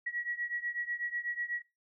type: beating tone pair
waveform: sine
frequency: 1917 / 1925.1 Hz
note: A#6 / B6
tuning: +48 / -45 cents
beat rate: 8.1 Hz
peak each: -36 / -38 dBFS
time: 0.06-1.62 s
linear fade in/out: 10 ms
effects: noise-tail reverb RT60 0.2 s tail -17 dB re dry